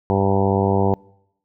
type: harmonic tone with a mistuned harmonic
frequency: 98 Hz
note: G2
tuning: in tune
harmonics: 1 / 2 / 3 / 4 / 5 / 6 / 7 / 8 / 9 / 10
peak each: -21 / -22 / -27 / -22 / -24 / -30 / -27 / -27 / -27 / -31 dBFS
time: 0.1-0.94 s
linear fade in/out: 0 ms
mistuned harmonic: 10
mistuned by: -34 cents
effects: noise-tail reverb RT60 0.8 s tail -26 dB re dry